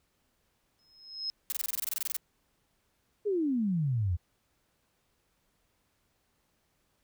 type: tone with exponential growth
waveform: sine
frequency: 5150 Hz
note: E8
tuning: 41 cents flat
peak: -29 dBFS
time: 0.79-1.3 s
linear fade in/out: 0 ms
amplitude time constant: 110 ms
type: noise bursts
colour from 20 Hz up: blue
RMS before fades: -32 dBFS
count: 15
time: 1.5-2.166 s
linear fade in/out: 0 ms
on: 22 ms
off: 24 ms
type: exponential sweep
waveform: sine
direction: down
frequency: 432.5 to 81.3 Hz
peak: -26 dBFS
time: 3.25-4.17 s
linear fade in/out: 20 ms
effects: pink hiss -74 dBFS RMS until 7.03 s

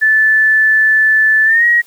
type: tone with pitch glide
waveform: sine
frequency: 1749 to 1896.3 Hz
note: A6 to A#6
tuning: -11 to +29 cents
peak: -7 dBFS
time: 0.01-1.82 s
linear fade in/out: 20 ms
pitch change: +140 cents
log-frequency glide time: 1.45-1.65 s
effects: white hiss -46 dBFS RMS until 1.86 s + high-pass 300 Hz 12 dB/octave

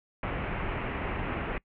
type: low-pass noise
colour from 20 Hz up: pink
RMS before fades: -33 dBFS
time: 0.23-1.58 s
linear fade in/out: 2 ms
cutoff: 2700 Hz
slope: 48 dB/octave
effects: noise-tail reverb RT60 0.1 s tail -24 dB re dry

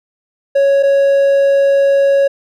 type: tone pair in turn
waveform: triangle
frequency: 554.4 / 554.4 Hz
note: C#5 / C#5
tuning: 0 / 0 cents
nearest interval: unison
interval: 0 cents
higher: neither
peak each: -6 dBFS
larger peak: neither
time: 0.55-0.83 / 0.83-2.28 s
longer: second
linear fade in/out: 10 ms
effects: none

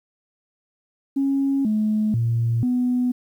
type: tone with pitch steps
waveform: sine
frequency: 274.5 / 214.4 / 116.1 / 248.1 Hz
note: C#4 / A3 / A#2 / B3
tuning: -17 / -45 / -7 / +8 cents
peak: -17 dBFS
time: 1.16-3.12 s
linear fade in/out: 10 ms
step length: 490 ms
effects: tanh soft clip ceiling -13 dBFS + 9-bit

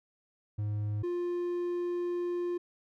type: tone pair in turn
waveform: triangle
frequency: 104.7 / 351.2 Hz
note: G#2 / F4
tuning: +15 / +10 cents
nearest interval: octave + major sixth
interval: 2095 cents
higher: second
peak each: -28 dBFS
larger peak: neither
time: 0.58-1.03 / 1.03-2.58 s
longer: second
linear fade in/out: 10 ms
effects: none

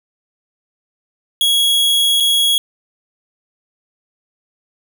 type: tone with dropouts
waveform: 45% pulse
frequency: 3327 Hz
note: G#7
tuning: 2 cents sharp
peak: -11 dBFS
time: 1.41-2.58 s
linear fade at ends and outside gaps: 1 ms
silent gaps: 2.201-2.205 s
effects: none

